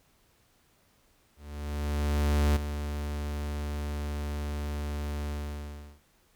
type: tone with ADSR envelope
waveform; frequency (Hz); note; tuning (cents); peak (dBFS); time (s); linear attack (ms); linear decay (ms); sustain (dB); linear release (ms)
45% pulse; 73.42; D2; 0; -21; 1.36-6.01; 1200; 11; -10; 720
effects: pink hiss -66 dBFS RMS until 6.35 s